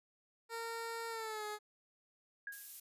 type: tone with pitch glide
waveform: 15% pulse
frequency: 459.4 to 421.3 Hz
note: A#4 to G#4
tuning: -25 to +25 cents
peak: -34 dBFS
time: 0.49-1.59 s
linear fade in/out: 50 ms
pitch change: -150 cents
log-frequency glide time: 1.09-1.45 s
type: tone with exponential decay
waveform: sine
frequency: 1644 Hz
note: G#6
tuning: 18 cents flat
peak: -39 dBFS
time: 2.47-2.73 s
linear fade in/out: 2 ms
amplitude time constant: 55 ms
type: noise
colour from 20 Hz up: violet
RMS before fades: -47 dBFS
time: 2.52-2.8 s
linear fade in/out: 5 ms
effects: resampled to 32000 Hz